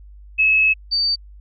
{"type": "tone pair in turn", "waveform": "sine", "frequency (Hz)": [2584, 4604], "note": ["E7", "D8"], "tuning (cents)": [-35, -35], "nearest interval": "minor seventh", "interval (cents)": 1000, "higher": "second", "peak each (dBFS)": [-12, -16], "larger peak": "first", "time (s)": [[0.38, 0.74], [0.91, 1.16]], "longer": "first", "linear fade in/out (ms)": 20, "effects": ["added 50 Hz sine -39 dBFS peak until 1.4 s"]}